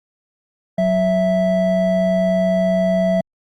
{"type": "tone pair together", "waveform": "triangle", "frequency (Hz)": [185.01, 659.3], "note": ["F#3", "E5"], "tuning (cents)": [0, 0], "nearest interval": "octave + minor seventh", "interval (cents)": 2200, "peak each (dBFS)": [-16, -14], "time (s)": [0.78, 3.21], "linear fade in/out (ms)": 5, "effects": ["Opus 48 kbps"]}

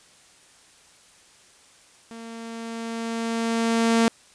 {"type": "tone with level ramp", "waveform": "sawtooth", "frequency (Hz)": 228.8, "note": "A#3", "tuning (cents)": -32, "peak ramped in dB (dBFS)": [-34, -12], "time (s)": [2.11, 4.08], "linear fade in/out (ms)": 0, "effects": ["white hiss -54 dBFS RMS until 4.34 s", "resampled to 22050 Hz"]}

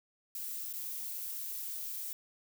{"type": "noise with dropouts", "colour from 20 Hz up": "violet", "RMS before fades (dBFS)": -40, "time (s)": [0.35, 2.13], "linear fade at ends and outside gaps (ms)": 1, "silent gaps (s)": [0.728, 0.736], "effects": []}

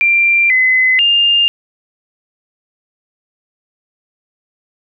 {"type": "tone with pitch steps", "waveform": "sine", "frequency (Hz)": [2370, 2032, 2809], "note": ["D7", "B6", "F7"], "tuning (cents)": [15, 49, 9], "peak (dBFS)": -8, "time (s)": [0.01, 1.48], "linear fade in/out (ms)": 0, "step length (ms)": 490, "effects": []}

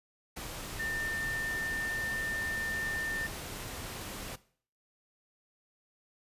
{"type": "tone in noise", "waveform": "sine", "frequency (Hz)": 1800, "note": "A6", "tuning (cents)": 39, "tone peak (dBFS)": -33, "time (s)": [0.79, 3.27], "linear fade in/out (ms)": 10, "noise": "pink", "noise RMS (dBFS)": -41, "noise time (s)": [0.36, 4.36], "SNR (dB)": 5, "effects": ["noise-tail reverb RT60 0.5 s tail -18 dB re dry", "resampled to 32000 Hz"]}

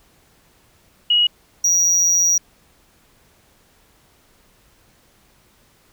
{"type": "tone pair in turn", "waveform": ["sine", "triangle"], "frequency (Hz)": [2900, 5763], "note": ["F#7", "F#8"], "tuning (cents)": [-35, -47], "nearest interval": "octave", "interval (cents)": 1188, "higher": "second", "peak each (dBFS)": -12, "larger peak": "neither", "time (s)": [[1.1, 1.27], [1.64, 2.38]], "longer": "second", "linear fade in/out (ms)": 5, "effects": ["pink hiss -56 dBFS RMS until 5.92 s"]}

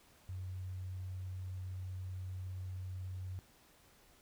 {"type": "tone", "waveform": "sine", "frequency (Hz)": 92.7, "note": "F#2", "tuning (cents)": 4, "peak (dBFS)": -40, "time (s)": [0.29, 3.39], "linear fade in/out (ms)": 0, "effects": ["pink hiss -65 dBFS RMS until 4.21 s"]}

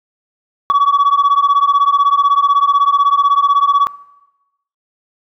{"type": "beating tone pair", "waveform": "sine", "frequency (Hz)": [1125, 1141], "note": ["C#6", "C#6"], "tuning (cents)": [25, 50], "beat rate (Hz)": 16, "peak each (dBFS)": -10, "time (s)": [0.7, 3.87], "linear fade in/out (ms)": 0, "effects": ["noise-tail reverb RT60 0.9 s tail -20 dB re dry", "tanh soft clip ceiling -6 dBFS"]}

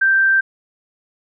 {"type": "tone", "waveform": "sine", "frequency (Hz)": 1568, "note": "G6", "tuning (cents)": 0, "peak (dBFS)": -11, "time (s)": [0.01, 0.41], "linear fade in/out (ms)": 10, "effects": []}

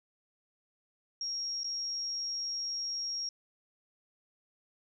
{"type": "tone with dropouts", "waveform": "sine", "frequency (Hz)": 5588, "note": "F8", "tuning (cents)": 0, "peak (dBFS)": -33, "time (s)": [1.21, 3.29], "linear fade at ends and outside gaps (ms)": 2, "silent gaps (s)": [1.634, 1.643], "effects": []}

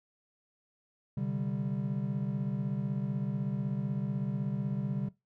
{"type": "chord", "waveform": "triangle", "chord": "C suspended second", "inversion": "none", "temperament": "equal", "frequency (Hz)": [130.81, 146.83, 196], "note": ["C3", "D3", "G3"], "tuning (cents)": [0, 0, 0], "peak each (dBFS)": -33, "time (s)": [1.17, 5.09], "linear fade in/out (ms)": 5, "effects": ["noise-tail reverb RT60 0.2 s tail -19 dB re dry"]}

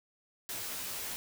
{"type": "noise with comb filter", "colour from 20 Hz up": "white", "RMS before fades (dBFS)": -39, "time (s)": [0.49, 1.16], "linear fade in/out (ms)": 0, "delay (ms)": 14, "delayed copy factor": -0.6, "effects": []}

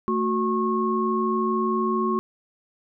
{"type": "tone cluster", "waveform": "sine", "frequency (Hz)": [223.2, 367.7, 1090], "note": ["A3", "F#4", "C#6"], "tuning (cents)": [25, -11, -29], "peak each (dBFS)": -25, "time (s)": [0.08, 2.19], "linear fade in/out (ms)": 0, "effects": []}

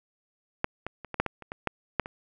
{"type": "clicks", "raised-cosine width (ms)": 0.5, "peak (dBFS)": [-9, -18, -25, -19, -8, -14, -28, -20, -11, -8, -22], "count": 11, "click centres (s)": [0.644, 0.866, 1.047, 1.143, 1.2, 1.263, 1.423, 1.519, 1.673, 1.997, 2.059], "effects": []}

